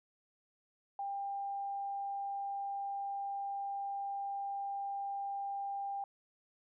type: tone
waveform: sine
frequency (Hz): 796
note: G5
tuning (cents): +26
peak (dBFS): -36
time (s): 0.99-6.04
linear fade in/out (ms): 2
effects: none